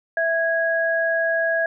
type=tone pair together; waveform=sine; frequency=659.3 / 1653.7 Hz; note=E5 / G#6; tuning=0 / -8 cents; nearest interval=octave + major third; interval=1592 cents; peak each=-21 dBFS; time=0.17-1.66 s; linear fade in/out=2 ms; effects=none